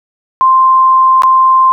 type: tone with dropouts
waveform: sine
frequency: 1046.5 Hz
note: C6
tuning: in tune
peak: -4 dBFS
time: 0.41-1.72 s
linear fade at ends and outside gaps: 0 ms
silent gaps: 1.221-1.234 s
effects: none